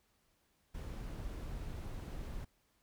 brown noise, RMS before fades -43 dBFS, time 0.74-2.45 s, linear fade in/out 10 ms, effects pink hiss -75 dBFS RMS until 2.82 s

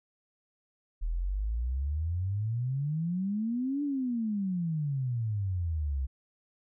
sine exponential two-way sweep, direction up then down, 38.36 to 293.7 to 64.1 Hz, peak -28 dBFS, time 1.01-6.07 s, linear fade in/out 20 ms, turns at 3.83 s, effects none

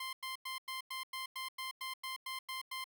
15% pulse tone bursts, 1046.5 Hz, C6, in tune, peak -33 dBFS, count 13, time 0-2.842 s, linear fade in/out 5 ms, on 130 ms, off 96 ms, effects none

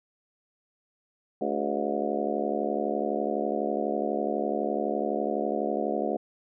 harmonic tone with a mistuned harmonic, 72 Hz, D2, 34 cents flat, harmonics 3 / 4 / 5 / 6 / 7 / 8 / 9 / 10, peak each -34 / -34 / -34 / -34 / -34 / -34 / -34 / -34 dBFS, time 1.41-6.17 s, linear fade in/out 5 ms, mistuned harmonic 6, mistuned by -80 cents, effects none

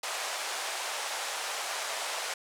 pink band-pass noise, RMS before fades -35 dBFS, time 0.03-2.34 s, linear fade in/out 5 ms, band 590 to 10000 Hz, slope 24 dB/octave, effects none

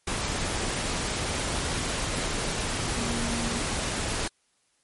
sine tone in noise, 233.5 Hz, A#3, 3 cents sharp, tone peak -31 dBFS, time 2.97-3.59 s, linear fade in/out 5 ms, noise pink, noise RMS -29 dBFS, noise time 0.07-4.28 s, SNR -5 dB, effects white hiss -69 dBFS RMS until 4.83 s + MP3 48 kbps

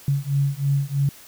sine beating tone pair, 138.4 / 141.5 Hz, C#3 / C#3, -2 / +36 cents, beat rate 3.1 Hz, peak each -22 dBFS, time 0.08-1.09 s, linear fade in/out 2 ms, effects white hiss -46 dBFS RMS until 1.27 s

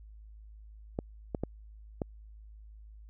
clicks, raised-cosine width 2 ms, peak -18 dBFS, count 4, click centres 0.989 / 1.348 / 1.436 / 2.018 s, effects added 53 Hz sine -48 dBFS peak until 3.09 s

